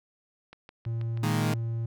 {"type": "click train", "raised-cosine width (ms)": 0.3, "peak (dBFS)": -30, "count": 7, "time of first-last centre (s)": [0.53, 1.496], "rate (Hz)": 6.21}
{"type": "tone", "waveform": "triangle", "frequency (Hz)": 115, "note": "A#2", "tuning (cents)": -23, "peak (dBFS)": -26, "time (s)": [0.86, 1.86], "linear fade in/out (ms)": 5}
{"type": "chord", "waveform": "sawtooth", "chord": "D# suspended fourth", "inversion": "none", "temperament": "equal", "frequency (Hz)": [155.56, 207.7, 233.1], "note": ["D#3", "G#3", "A#3"], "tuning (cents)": [0, 0, 0], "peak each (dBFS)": [-24, -28, -28], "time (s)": [1.23, 1.54], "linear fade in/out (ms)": 5}
{"effects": []}